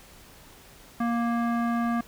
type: tone with low-pass filter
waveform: square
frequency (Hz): 234.7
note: A#3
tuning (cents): +12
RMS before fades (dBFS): -26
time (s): 1-2.01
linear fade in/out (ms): 5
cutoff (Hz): 1400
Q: 2
effects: pink hiss -51 dBFS RMS until 2.07 s